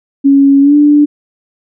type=tone with pitch glide; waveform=sine; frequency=277.2 to 293.7 Hz; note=C#4 to D4; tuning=0 to 0 cents; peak=-3 dBFS; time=0.24-1.06 s; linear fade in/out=20 ms; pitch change=+100 cents; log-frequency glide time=0.61-0.75 s; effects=none